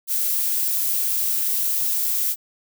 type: noise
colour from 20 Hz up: violet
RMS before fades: -22 dBFS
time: 0.07-2.36 s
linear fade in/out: 50 ms
effects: none